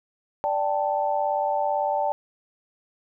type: chord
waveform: sine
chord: D suspended fourth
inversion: none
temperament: just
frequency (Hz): 587.3 / 783.1 / 881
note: D5 / G5 / A5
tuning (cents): 0 / -2 / +2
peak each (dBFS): -26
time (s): 0.44-2.12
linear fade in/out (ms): 0
effects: none